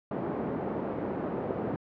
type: band-pass noise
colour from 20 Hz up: white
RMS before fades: -33 dBFS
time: 0.11-1.76 s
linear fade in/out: 2 ms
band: 160 to 450 Hz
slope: 12 dB/octave
effects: low-pass 2000 Hz 12 dB/octave

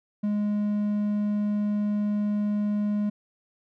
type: tone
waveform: triangle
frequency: 207.7 Hz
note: G#3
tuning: in tune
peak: -21 dBFS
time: 0.23-3.1 s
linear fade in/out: 10 ms
effects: none

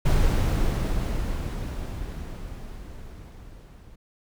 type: noise with level ramp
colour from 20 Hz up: brown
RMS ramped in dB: -19 to -47 dBFS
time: 0.05-3.96 s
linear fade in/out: 10 ms
effects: none

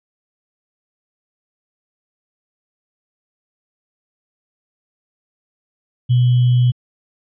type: tone with sample-and-hold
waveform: sine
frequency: 123.47 Hz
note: B2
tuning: in tune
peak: -10 dBFS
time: 6.09-6.72 s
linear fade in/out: 20 ms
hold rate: 3150 Hz
effects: resampled to 11025 Hz

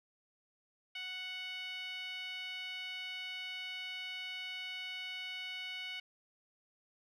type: tone with band-pass filter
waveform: 10% pulse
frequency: 740 Hz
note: F#5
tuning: in tune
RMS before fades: -43 dBFS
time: 0.95-6 s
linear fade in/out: 5 ms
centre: 2600 Hz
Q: 3.3
effects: none

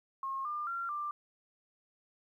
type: tone with pitch steps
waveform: sine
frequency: 1078 / 1200 / 1375 / 1185 Hz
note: C#6 / D6 / F6 / D6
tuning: -49 / +37 / -27 / +15 cents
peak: -34 dBFS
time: 0.23-1.11 s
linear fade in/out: 2 ms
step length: 220 ms
effects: 12-bit

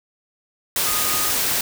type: tone in noise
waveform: sine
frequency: 1237 Hz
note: D#6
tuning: 10 cents flat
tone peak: -29 dBFS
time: 0.86-1.3 s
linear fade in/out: 2 ms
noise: white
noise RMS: -21 dBFS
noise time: 0.76-1.61 s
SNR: -11 dB
effects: none

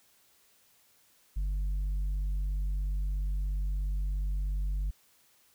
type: tone with tanh clipping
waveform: triangle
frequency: 48.48 Hz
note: G1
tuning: 18 cents flat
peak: -29 dBFS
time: 1.36-4.91 s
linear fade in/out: 10 ms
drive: 8 dB
effects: white hiss -65 dBFS RMS until 5.54 s

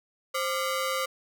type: ring-modulated tone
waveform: sawtooth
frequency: 858 Hz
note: A5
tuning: 44 cents flat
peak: -20 dBFS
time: 0.34-1.06 s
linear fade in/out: 10 ms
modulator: 332 Hz
effects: none

